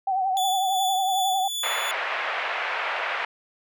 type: tone with vibrato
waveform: sine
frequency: 761 Hz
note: F#5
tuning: 48 cents sharp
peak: -21 dBFS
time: 0.07-1.48 s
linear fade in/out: 5 ms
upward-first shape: triangle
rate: 11 Hz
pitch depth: 71 cents each way
type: tone with tremolo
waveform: sawtooth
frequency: 3455 Hz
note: A7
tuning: 32 cents flat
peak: -23 dBFS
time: 0.37-1.91 s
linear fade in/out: 0 ms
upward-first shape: sine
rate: 2.6 Hz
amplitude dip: 40%
type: band-pass noise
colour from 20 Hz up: white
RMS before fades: -28 dBFS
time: 1.63-3.25 s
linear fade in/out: 5 ms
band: 570 to 2400 Hz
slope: 24 dB/octave
effects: none